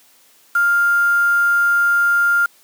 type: tone with quantisation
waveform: sine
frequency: 1400 Hz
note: F6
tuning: 4 cents sharp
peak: -12 dBFS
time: 0.55-2.46 s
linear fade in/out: 5 ms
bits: 5
effects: white hiss -52 dBFS RMS until 2.63 s + high-pass 200 Hz 12 dB/octave